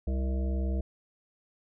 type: harmonic tone with a mistuned harmonic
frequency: 65.6 Hz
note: C2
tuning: 5 cents sharp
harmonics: 1 / 3 / 5 / 7 / 9 / 10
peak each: -27 / -37 / -41 / -44 / -46 / -47 dBFS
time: 0.07-0.81 s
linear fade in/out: 5 ms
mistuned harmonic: 9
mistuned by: +21 cents
effects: none